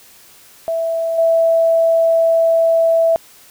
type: tone with level steps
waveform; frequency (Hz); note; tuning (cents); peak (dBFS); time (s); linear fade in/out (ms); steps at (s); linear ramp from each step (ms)
sine; 659.3; E5; 0; -16 / -10; 0.68-3.16; 0; 1.18; 5
effects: white hiss -45 dBFS RMS until 3.5 s